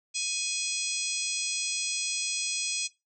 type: harmonic tone with a mistuned harmonic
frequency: 834 Hz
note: G#5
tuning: 7 cents sharp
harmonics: 3 / 4 / 5 / 6 / 7 / 8 / 9 / 10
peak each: -36 / -38 / -38 / -36 / -37 / -38 / -38 / -37 dBFS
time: 0.14-2.88 s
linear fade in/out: 20 ms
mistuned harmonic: 9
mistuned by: +52 cents
effects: noise-tail reverb RT60 0.2 s tail -17 dB re dry